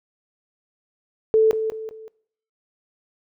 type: tone with echo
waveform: sine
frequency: 440 Hz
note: A4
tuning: in tune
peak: -12 dBFS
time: 1.34-1.51 s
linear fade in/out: 0 ms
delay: 190 ms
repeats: 3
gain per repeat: -8 dB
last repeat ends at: 2.08 s
effects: noise-tail reverb RT60 0.6 s tail -22 dB re dry